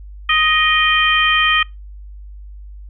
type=harmonic tone with a mistuned harmonic; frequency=625 Hz; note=D#5; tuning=8 cents sharp; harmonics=2 / 3 / 4 / 5; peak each=-17 / -17 / -17 / -17 dBFS; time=0.29-1.63 s; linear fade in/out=5 ms; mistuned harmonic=4; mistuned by=-31 cents; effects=noise-tail reverb RT60 0.2 s tail -24 dB re dry + added 50 Hz sine -32 dBFS peak until 2.89 s